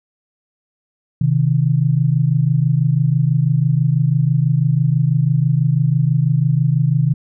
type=tone pair together; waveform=sine; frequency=130 / 156.08 Hz; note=C3 / D#3; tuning=-11 / +6 cents; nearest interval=minor third; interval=317 cents; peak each=-15 dBFS; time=1.21-7.14 s; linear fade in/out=5 ms; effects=none